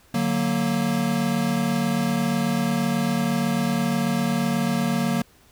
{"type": "chord", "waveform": "square", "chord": "D augmented", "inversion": "none", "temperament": "equal", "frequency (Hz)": [146.83, 185, 233.1], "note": ["D3", "F#3", "A#3"], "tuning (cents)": [0, 0, 0], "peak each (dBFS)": [-29, -26, -24], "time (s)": [0.14, 5.22], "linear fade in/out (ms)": 5, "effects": ["pink hiss -56 dBFS RMS until 5.51 s"]}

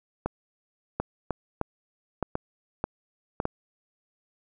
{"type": "two click trains", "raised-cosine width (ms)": 1, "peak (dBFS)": [-13, -12], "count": [4, 5], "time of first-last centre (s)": [[0.26, 3.401], [1, 3.454]], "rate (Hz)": [0.955, 1.63], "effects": []}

